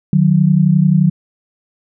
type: tone pair together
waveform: sine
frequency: 152.6 / 184.1 Hz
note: D#3 / F#3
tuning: -33 / -8 cents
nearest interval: minor third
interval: 325 cents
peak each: -11 dBFS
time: 0.13-1.1 s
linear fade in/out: 2 ms
effects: none